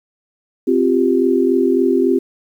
sine chord, C suspended fourth, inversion none, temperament just, 261.6 / 348.8 / 392.4 Hz, C4 / F4 / G4, 0 / -2 / +2 cents, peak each -16 dBFS, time 0.67-2.19 s, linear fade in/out 10 ms, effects 8-bit

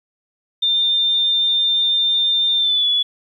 sine tone with pitch glide, 3603 to 3417 Hz, A7 to G#7, +40 to +49 cents, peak -14 dBFS, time 0.62-3.03 s, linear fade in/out 10 ms, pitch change -91 cents, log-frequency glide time 2.56-2.87 s, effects 9-bit

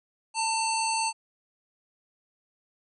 harmonic tone, 895 Hz, A5, 29 cents sharp, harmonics 1 / 3 / 5 / 7 / 9 / 10, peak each -27 / -33 / -33 / -38 / -35 / -37 dBFS, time 0.34-1.13 s, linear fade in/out 50 ms, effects none

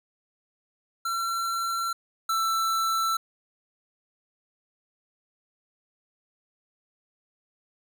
square tone pair in turn, 1356 / 1331.9 Hz, E6 / E6, +49 / +17 cents, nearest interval unison, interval 32 cents, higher first, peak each -27 / -24 dBFS, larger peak second, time 1.05-1.93 / 2.29-3.17 s, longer neither, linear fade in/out 5 ms, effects none

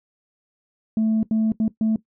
sine tone bursts at uneven times, 220 Hz, A3, in tune, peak -15 dBFS, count 4, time 0.97-1.23 / 1.31-1.52 / 1.6-1.68 / 1.81-1.96 s, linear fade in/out 2 ms, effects noise-tail reverb RT60 0.1 s tail -17 dB re dry + tanh soft clip ceiling -15 dBFS

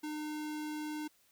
square tone, 303.6 Hz, D#4, 42 cents flat, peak -38 dBFS, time 0.03-1.08 s, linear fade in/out 10 ms, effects white hiss -69 dBFS RMS until 1.31 s

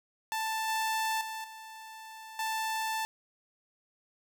sawtooth tone with level steps, 883 Hz, A5, 6 cents sharp, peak -27 / -25 / -33 / -41 / -27 dBFS, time 0.32-3.05 s, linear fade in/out 0 ms, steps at 0.68 / 1.21 / 1.44 / 2.39 s, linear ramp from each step 2 ms, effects none

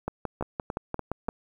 two click trains, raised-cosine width 1 ms, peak -15 / -17 dBFS, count 8 / 4, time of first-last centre 0.08-1.289 / 0.41-1.285 s, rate 5.79 / 3.43 Hz, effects 9-bit

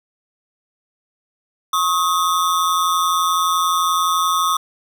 square ring-modulated tone, 1179 Hz, D6, 6 cents sharp, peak -13 dBFS, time 1.73-4.57 s, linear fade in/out 5 ms, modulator 85.8 Hz, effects none

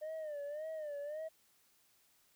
sine tone with vibrato, 604 Hz, D5, 48 cents sharp, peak -37 dBFS, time 0.01-1.29 s, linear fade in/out 20 ms, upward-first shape sine, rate 1.8 Hz, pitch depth 100 cents each way, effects tanh soft clip ceiling -39 dBFS + white hiss -71 dBFS RMS until 2.35 s

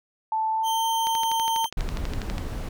sine tone with pitch glide, 880 to 906.3 Hz, A5 to A#5, 0 to -49 cents, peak -22 dBFS, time 0.32-1.66 s, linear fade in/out 2 ms, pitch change +51 cents, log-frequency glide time 0.51-0.86 s
sawtooth tone, 3136 Hz, G7, in tune, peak -26 dBFS, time 0.63-1.7 s, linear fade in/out 50 ms
click train, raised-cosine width 0.2 ms, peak -16 dBFS, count 17, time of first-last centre 1.07-2.381 s, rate 12.2 Hz
brown noise, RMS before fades -29 dBFS, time 1.77-2.69 s, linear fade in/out 5 ms
effects none

